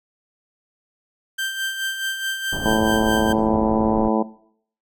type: tone with tremolo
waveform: 30% pulse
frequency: 1568 Hz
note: G6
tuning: in tune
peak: -19 dBFS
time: 1.38-3.33 s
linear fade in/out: 10 ms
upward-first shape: sine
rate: 4.7 Hz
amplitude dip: 55%
type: low-pass noise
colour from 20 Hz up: pink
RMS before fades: -28 dBFS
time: 2.52-4.09 s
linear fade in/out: 10 ms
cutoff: 880 Hz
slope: 24 dB/octave
type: harmonic tone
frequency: 110 Hz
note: A2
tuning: in tune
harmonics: 2 / 3 / 4 / 5 / 6 / 7 / 8 / 9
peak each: -22 / -24 / -25 / -26 / -27 / -27 / -28 / -29 dBFS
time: 2.65-4.23 s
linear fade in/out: 10 ms
effects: noise-tail reverb RT60 0.6 s tail -18 dB re dry